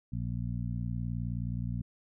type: harmonic tone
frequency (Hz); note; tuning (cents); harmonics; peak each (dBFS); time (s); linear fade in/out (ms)
59.2; A#1; +27; 1 / 2 / 3 / 4; -38 / -34 / -38 / -42; 0.12-1.82; 10
effects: none